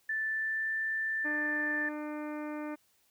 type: tone with pitch glide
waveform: sine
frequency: 1760 to 1772.2 Hz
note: A6 to A6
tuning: 0 to +12 cents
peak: -30 dBFS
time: 0.09-1.89 s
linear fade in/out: 5 ms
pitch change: +12 cents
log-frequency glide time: 0.26-0.73 s
type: harmonic tone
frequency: 300 Hz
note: D4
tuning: 37 cents sharp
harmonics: 1 / 2 / 3 / 4 / 5 / 6 / 7 / 8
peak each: -37 / -43 / -47 / -49 / -51 / -53 / -54 / -55 dBFS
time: 1.24-2.76 s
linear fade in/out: 20 ms
effects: white hiss -70 dBFS RMS until 3.1 s